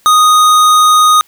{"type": "tone with hard clipping", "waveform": "sine", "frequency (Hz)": 1242, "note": "D#6", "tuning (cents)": -3, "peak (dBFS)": -6, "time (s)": [0.06, 1.21], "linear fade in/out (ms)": 0, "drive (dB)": 18, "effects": ["white hiss -50 dBFS RMS until 1.27 s"]}